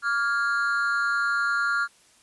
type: tone with amplitude modulation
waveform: triangle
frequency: 1400 Hz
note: F6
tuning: 4 cents sharp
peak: -16 dBFS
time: 0.02-1.88 s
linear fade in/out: 50 ms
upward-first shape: sine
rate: 249 Hz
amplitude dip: 90%
effects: white hiss -58 dBFS RMS until 2.22 s + resampled to 24000 Hz